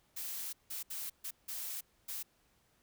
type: noise bursts at uneven times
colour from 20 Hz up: blue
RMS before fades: -41 dBFS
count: 6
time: 0.16-0.53 / 0.7-0.83 / 0.9-1.1 / 1.24-1.31 / 1.48-1.81 / 2.08-2.23 s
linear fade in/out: 10 ms
effects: pink hiss -72 dBFS RMS until 2.82 s